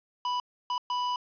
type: tone bursts at uneven times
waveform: square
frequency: 987.8 Hz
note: B5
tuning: in tune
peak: -28 dBFS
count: 3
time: 0.25-0.4 / 0.7-0.78 / 0.9-1.16 s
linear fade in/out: 2 ms
effects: resampled to 11025 Hz + 9-bit